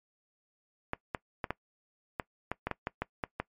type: clicks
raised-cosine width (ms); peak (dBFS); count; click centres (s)
0.5; -16; 12; 0.934 / 1.148 / 1.442 / 1.506 / 2.198 / 2.516 / 2.67 / 2.713 / 2.871 / 3.02 / 3.238 / 3.4
effects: noise-tail reverb RT60 0.1 s tail -21 dB re dry + MP3 64 kbps